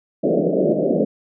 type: band-pass noise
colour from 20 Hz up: white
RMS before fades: -18 dBFS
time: 0.23-1.05 s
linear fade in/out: 10 ms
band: 150 to 640 Hz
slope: 96 dB/octave
effects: none